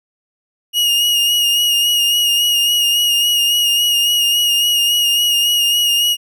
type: tone with vibrato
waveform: 40% pulse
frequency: 2867 Hz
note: F7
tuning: 45 cents sharp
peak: -11 dBFS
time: 0.73-6.17 s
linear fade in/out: 50 ms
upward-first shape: sine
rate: 3.6 Hz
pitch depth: 28 cents each way
effects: none